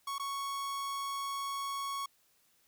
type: tone with dropouts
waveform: 45% pulse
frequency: 1108.7 Hz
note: C#6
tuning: in tune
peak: -35 dBFS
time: 0.07-2.06 s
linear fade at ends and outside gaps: 5 ms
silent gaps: 0.183-0.196 s
effects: white hiss -70 dBFS RMS until 2.67 s